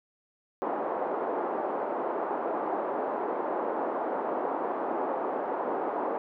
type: band-pass noise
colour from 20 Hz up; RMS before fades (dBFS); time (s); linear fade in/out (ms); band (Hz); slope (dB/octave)
white; -31; 0.62-6.18; 0; 290 to 940; 24
effects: none